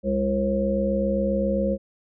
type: harmonic tone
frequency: 67.5 Hz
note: C#2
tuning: 45 cents flat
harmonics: 1 / 3 / 5 / 7 / 8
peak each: -31 / -24 / -32 / -32 / -24 dBFS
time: 0.03-1.78 s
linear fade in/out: 50 ms
effects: none